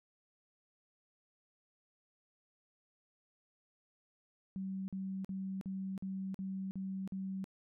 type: tone bursts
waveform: sine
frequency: 191.4 Hz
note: G3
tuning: 41 cents flat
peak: -37 dBFS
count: 8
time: 4.56-7.442 s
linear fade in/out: 0 ms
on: 320 ms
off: 46 ms
effects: none